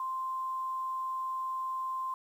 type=tone with quantisation; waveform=sine; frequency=1045 Hz; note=C6; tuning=2 cents flat; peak=-32 dBFS; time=0-2.14 s; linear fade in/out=2 ms; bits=10; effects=none